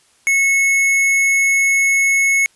sine tone with hard clipping, 2193 Hz, C#7, 19 cents flat, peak -13 dBFS, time 0.27-2.46 s, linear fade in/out 0 ms, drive 16 dB, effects white hiss -55 dBFS RMS until 2.55 s + resampled to 24000 Hz

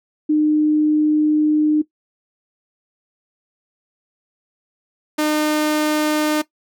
sine / sawtooth tone pair in turn, 304.1 / 304.1 Hz, D#4 / D#4, -40 / -40 cents, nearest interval unison, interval 0 cents, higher neither, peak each -12 dBFS, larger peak neither, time 0.29-1.82 / 5.18-6.42 s, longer first, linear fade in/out 10 ms, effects noise-tail reverb RT60 0.1 s tail -17 dB re dry

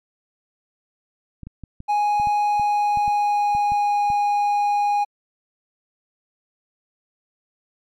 clicks, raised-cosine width 5 ms, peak -23 dBFS, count 12, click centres 1.433 / 1.47 / 1.637 / 1.804 / 2.199 / 2.272 / 2.597 / 2.973 / 3.079 / 3.55 / 3.72 / 4.102 s
triangle tone with pitch glide, 830 to 821.9 Hz, G#5 to G#5, -1 to -18 cents, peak -15 dBFS, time 1.88-5.05 s, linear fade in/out 20 ms, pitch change -17 cents, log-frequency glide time 2.45-4.08 s
effects MP3 96 kbps

